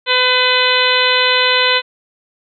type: harmonic tone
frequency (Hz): 504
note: B4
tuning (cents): +35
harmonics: 1 / 2 / 3 / 4 / 5 / 6 / 7 / 8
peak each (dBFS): -19 / -19 / -19 / -19 / -19 / -19 / -19 / -19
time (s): 0.06-1.82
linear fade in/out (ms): 50
effects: none